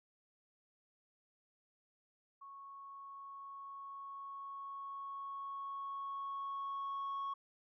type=tone with level ramp; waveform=sine; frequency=1104 Hz; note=C#6; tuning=7 cents flat; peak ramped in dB=-50 to -35 dBFS; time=2.41-7.34 s; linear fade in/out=10 ms; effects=tanh soft clip ceiling -36 dBFS